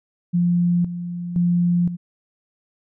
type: tone with tremolo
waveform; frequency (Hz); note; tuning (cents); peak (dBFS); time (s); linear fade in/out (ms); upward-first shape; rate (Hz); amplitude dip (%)
sine; 174.61; F3; 0; -15; 0.33-1.97; 20; square; 0.97; 70
effects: none